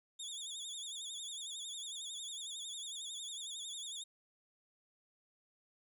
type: tone with vibrato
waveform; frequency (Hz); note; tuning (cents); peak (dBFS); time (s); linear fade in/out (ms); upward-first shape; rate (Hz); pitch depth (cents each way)
25% pulse; 3528; A7; +4; -38; 0.19-4.04; 10; sine; 11; 100
effects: none